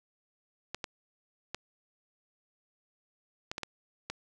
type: clicks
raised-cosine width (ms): 0.2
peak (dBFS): -18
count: 7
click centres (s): 0.746 / 0.842 / 1.546 / 3.515 / 3.581 / 3.633 / 4.1
effects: none